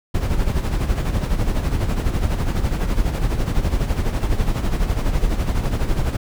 brown noise with tremolo, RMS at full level -17 dBFS, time 0.14-6.17 s, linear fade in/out 10 ms, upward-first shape sine, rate 12 Hz, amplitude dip 60%, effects none

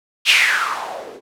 violet noise with low-pass filter sweep, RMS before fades -18 dBFS, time 0.25-1.21 s, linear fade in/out 50 ms, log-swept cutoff 3100 to 370 Hz, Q 5, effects none

